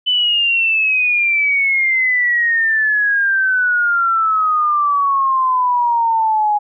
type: exponential sweep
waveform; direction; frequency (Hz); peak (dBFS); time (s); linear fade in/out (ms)
sine; down; 3017 to 827; -12; 0.06-6.59; 20
effects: none